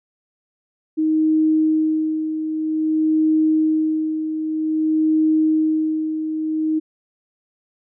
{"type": "tone with tremolo", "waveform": "sine", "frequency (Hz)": 313.3, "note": "D#4", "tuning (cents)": 12, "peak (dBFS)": -13, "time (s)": [0.97, 6.8], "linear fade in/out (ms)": 20, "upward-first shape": "sine", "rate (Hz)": 0.52, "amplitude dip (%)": 60, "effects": []}